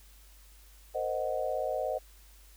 sine chord, C half-diminished seventh, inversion third, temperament equal, 466.2 / 523.3 / 622.3 / 740 Hz, Bb4 / C5 / Eb5 / Gb5, 0 / 0 / 0 / 0 cents, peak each -39 / -34 / -33 / -36 dBFS, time 0.94-1.99 s, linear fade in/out 20 ms, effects added 50 Hz sine -54 dBFS peak until 2.56 s + white hiss -60 dBFS RMS until 2.56 s

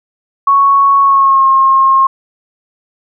sine tone with pitch glide, 1108.7 to 1072.8 Hz, C#6 to C6, 0 to +43 cents, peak -5 dBFS, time 0.47-2.07 s, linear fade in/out 5 ms, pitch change -57 cents, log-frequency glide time 1.01-1.47 s, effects none

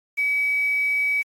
sine tone with quantisation, 2279 Hz, C#7, 47 cents sharp, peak -19 dBFS, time 0.17-1.23 s, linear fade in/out 20 ms, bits 7, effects AAC 48 kbps

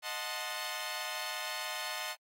10% pulse chord, D# diminished seventh, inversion none, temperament equal with one note detuned, 622.3 / 732.8 / 880 / 1046.5 Hz, D#5 / F#5 / A5 / C6, 0 / -17 / 0 / 0 cents, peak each -33 dBFS, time 0.02-2.16 s, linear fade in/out 50 ms, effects AAC 48 kbps

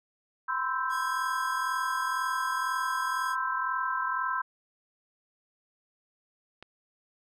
sine chord, C major seventh, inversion third, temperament equal with one note detuned, 1004.5 / 1046.5 / 1318.5 / 1568 Hz, B5 / C6 / E6 / G6, +29 / 0 / 0 / 0 cents, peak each -33 dBFS, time 0.48-4.42 s, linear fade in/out 10 ms
10% pulse tone, 1646 Hz, G#6, 16 cents flat, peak -32 dBFS, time 0.89-3.36 s, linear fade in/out 50 ms
click, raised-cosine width 0.3 ms, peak -29 dBFS, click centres 6.626 s
effects none

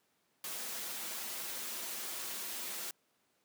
white noise with comb filter, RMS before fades -41 dBFS, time 0.44-2.91 s, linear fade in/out 2 ms, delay 6.8 ms, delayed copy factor -0.55, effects pink hiss -75 dBFS RMS until 3.44 s + high-pass 200 Hz 12 dB/octave

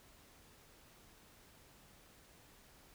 silence, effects pink hiss -63 dBFS RMS until 2.94 s

